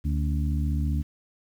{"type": "harmonic tone with a mistuned harmonic", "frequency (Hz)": 75, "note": "D2", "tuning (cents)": 37, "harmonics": [1, 2, 3, 4], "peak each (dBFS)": [-24, -30, -34, -36], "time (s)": [0.04, 1.03], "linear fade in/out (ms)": 20, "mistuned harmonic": 4, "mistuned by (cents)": -86, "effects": ["9-bit"]}